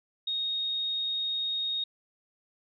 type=tone; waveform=sine; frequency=3729 Hz; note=A#7; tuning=in tune; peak=-28 dBFS; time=0.27-1.84 s; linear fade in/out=5 ms; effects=none